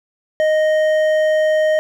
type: tone with hard clipping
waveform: triangle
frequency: 621 Hz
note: D#5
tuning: 3 cents flat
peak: -14 dBFS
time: 0.4-1.79 s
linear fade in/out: 0 ms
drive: 11 dB
effects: none